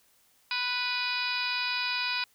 harmonic tone, 493.9 Hz, B4, in tune, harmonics 2 / 3 / 4 / 5 / 6 / 7 / 8 / 9 / 10, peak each -37 / -36 / -42 / -32 / -41 / -43 / -35 / -41 / -36 dBFS, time 0.51-2.24 s, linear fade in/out 2 ms, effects white hiss -65 dBFS RMS until 2.34 s

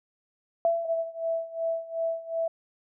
sine tone with exponential decay, 671 Hz, E5, 31 cents sharp, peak -18 dBFS, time 0.65-1.3 s, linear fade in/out 1 ms, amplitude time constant 140 ms
sine tone with tremolo, 659.3 Hz, E5, in tune, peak -24 dBFS, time 0.85-2.48 s, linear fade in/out 5 ms, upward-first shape sine, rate 2.7 Hz, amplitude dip 85%
effects none

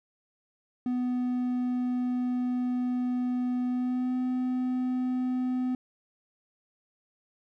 triangle tone with pitch glide, 248.7 to 253.2 Hz, B3 to B3, +12 to +43 cents, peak -24 dBFS, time 0.86-5.75 s, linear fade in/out 2 ms, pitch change +31 cents, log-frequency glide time 3.68-4.16 s, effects none

